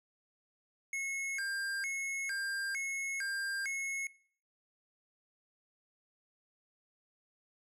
square tone with vibrato, 1864.7 Hz, A#6, in tune, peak -35 dBFS, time 0.93-4.07 s, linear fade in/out 2 ms, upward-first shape square, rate 1.1 Hz, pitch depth 270 cents each way, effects noise-tail reverb RT60 0.5 s tail -22 dB re dry + low-pass 12000 Hz 12 dB/octave

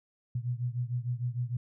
sine beating tone pair, 120 / 126.6 Hz, B2 / B2, -49 / +43 cents, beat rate 6.6 Hz, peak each -32 / -34 dBFS, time 0.35-1.57 s, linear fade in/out 5 ms, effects none

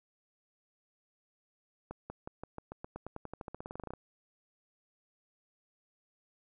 accelerating click train, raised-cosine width 1 ms, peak -27 dBFS, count 24, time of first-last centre 1.91-3.936 s, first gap 190 ms, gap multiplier 0.92, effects none

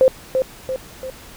sine tone with echo, 521 Hz, C5, 7 cents flat, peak -8 dBFS, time 0.01-0.08 s, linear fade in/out 0 ms, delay 340 ms, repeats 3, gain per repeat -6 dB, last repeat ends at 1.1 s, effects pink hiss -41 dBFS RMS until 1.36 s

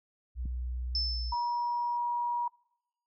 sine tone with pitch glide, 61.74 to 58.71 Hz, B1 to A#1, 0 to +13 cents, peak -32 dBFS, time 0.35-1.35 s, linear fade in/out 50 ms, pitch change -87 cents, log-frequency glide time 1.05-1.15 s
click, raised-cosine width 5 ms, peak -29 dBFS, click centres 0.456 s
sine tone with exponential decay, 5274 Hz, E8, in tune, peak -27 dBFS, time 0.95-1.97 s, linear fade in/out 1 ms, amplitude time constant 220 ms
sine tone, 958 Hz, A#5, 47 cents sharp, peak -28 dBFS, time 1.32-2.48 s, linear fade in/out 5 ms
effects noise-tail reverb RT60 0.9 s tail -25 dB re dry

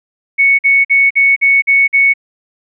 sine tone bursts, 2217 Hz, C#7, in tune, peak -6 dBFS, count 7, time 0.38-2.138 s, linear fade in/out 20 ms, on 210 ms, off 48 ms, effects none

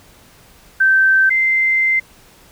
sine tone pair in turn, 1553 / 2080 Hz, G6 / C7, -17 / -11 cents, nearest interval perfect fourth, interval 506 cents, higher second, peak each -9 / -12 dBFS, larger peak first, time 0.8-1.3 / 1.3-2 s, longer second, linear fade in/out 10 ms, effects pink hiss -47 dBFS RMS until 2.51 s

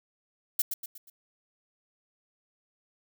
violet noise with echo, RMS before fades -25 dBFS, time 0.59-0.62 s, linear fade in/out 5 ms, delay 120 ms, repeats 4, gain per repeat -7 dB, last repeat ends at 1.1 s, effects none

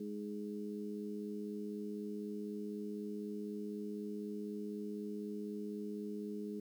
harmonic tone, 104 Hz, G#2, 3 cents sharp, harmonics 2 / 3 / 4, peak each -42 / -47 / -45 dBFS, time 0-6.6 s, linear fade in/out 5 ms, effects 11-bit

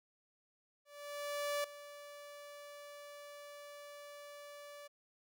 sawtooth tone with ADSR envelope, 580 Hz, D5, 22 cents flat, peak -30 dBFS, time 0.85-4.88 s, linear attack 790 ms, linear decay 4 ms, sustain -16 dB, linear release 14 ms, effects none

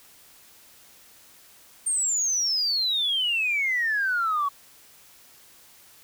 sine exponential sweep, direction down, 8850 to 1108 Hz, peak -21 dBFS, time 1.86-4.49 s, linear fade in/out 10 ms, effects tanh soft clip ceiling -17 dBFS + white hiss -53 dBFS RMS until 6.03 s

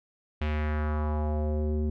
square tone with low-pass filter sweep, 75.9 Hz, D#2, 42 cents flat, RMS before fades -28 dBFS, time 0.41-1.9 s, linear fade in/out 5 ms, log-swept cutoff 2800 to 310 Hz, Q 2.1, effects none

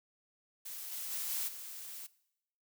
blue noise with level steps, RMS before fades -44 / -41 / -38 / -36 / -46 dBFS, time 0.65-2.07 s, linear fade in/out 10 ms, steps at 0.91 / 1.1 / 1.29 / 1.47 s, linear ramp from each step 20 ms, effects noise-tail reverb RT60 0.8 s tail -20 dB re dry

